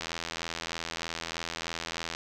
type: click train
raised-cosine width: 0.2 ms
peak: -16 dBFS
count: 179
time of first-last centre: 0.01-2.149 s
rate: 83.2 Hz
effects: none